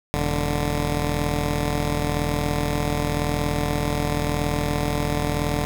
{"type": "tone pair together", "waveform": "10% pulse", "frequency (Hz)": [40.93, 146.83], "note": ["E1", "D3"], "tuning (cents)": [-12, 0], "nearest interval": "octave + minor seventh", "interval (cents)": 2212, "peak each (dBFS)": -16, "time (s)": [0.14, 5.65], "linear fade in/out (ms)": 0, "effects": []}